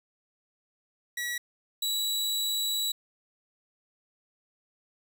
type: tone pair in turn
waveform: sawtooth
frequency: 1930 / 3912 Hz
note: B6 / B7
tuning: -40 / -17 cents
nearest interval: octave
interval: 1223 cents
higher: second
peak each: -27 / -24 dBFS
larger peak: second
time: 1.17-1.38 / 1.82-2.92 s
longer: second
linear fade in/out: 5 ms
effects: none